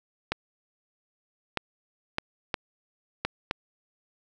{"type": "clicks", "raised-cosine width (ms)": 0.3, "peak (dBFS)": -10, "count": 6, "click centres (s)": [0.32, 1.573, 2.184, 2.542, 3.25, 3.511], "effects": []}